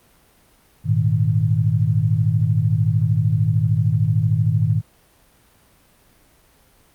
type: chord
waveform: sine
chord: Ab suspended second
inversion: none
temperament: equal with one note detuned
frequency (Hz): 103.83 / 117.01 / 155.56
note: Ab2 / Bb2 / Eb3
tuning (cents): 0 / +7 / 0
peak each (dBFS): -19 / -19 / -20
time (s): 0.84-4.82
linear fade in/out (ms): 50
effects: pink hiss -55 dBFS RMS until 6.94 s + Opus 32 kbps